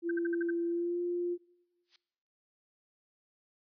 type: tone with pitch glide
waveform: sine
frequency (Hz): 340.2 to 350.4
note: F4 to F4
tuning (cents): -45 to +6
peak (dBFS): -30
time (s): 0.02-1.38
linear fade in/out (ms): 50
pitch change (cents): +51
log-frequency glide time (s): 0.67-1.01
type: tone bursts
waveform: sine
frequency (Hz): 1557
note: G6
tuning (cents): -12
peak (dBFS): -35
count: 6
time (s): 0.09-0.506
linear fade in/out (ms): 5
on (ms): 21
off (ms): 58
type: noise with exponential growth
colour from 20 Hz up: violet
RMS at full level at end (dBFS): -40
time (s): 1.83-1.96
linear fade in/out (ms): 2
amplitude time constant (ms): 27
effects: noise-tail reverb RT60 0.9 s tail -20 dB re dry + resampled to 11025 Hz